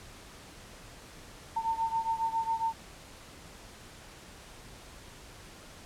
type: beating tone pair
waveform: sine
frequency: 902 / 909.3 Hz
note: A5 / A#5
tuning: +43 / -43 cents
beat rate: 7.3 Hz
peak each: -30 / -33 dBFS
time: 1.56-2.73 s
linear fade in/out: 10 ms
effects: pink hiss -50 dBFS RMS until 5.85 s + low-pass 10000 Hz 12 dB/octave